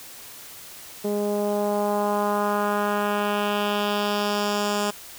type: tone with low-pass filter sweep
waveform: 10% pulse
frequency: 206 Hz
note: G#3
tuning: 14 cents flat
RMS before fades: -24 dBFS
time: 1.04-4.91 s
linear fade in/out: 10 ms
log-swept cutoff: 430 to 8200 Hz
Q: 1.5
effects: white hiss -42 dBFS RMS until 5.18 s